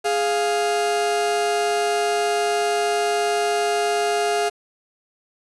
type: tone pair together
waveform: 40% pulse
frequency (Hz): 415.3 / 698.4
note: G#4 / F5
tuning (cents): 0 / 0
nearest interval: major sixth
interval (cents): 900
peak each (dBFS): -21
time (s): 0.04-4.5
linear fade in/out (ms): 20
effects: resampled to 24000 Hz + 7-bit